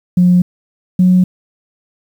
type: tone pair in turn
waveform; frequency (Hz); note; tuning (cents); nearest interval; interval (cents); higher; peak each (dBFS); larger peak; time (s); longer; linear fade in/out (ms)
sine; 178.8 / 182.66; F3 / F#3; +41 / -22; unison; 37; second; -5; neither; 0.17-0.42 / 0.99-1.24; neither; 5
effects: tanh soft clip ceiling -1 dBFS + 7-bit